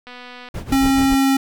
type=click train; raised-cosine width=0.3 ms; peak=-22 dBFS; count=104; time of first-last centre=0.07-0.487 s; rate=247 Hz
type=noise with tremolo; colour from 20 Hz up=brown; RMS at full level=-24 dBFS; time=0.54-1.15 s; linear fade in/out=5 ms; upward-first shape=sine; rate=7 Hz; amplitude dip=80%
type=tone; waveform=square; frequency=270.2 Hz; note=C#4; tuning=44 cents flat; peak=-14 dBFS; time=0.72-1.37 s; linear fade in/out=5 ms
effects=none